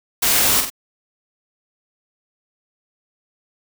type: noise with echo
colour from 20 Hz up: white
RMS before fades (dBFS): -17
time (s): 0.22-0.61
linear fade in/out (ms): 10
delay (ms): 46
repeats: 2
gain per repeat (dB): -6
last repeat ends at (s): 0.702
effects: none